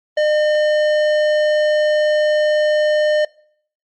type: tone with tanh clipping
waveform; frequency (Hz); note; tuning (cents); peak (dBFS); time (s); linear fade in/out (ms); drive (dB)
sine; 606; D#5; -46; -15; 0.17-3.25; 5; 14
effects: noise-tail reverb RT60 0.6 s tail -23 dB re dry + Opus 32 kbps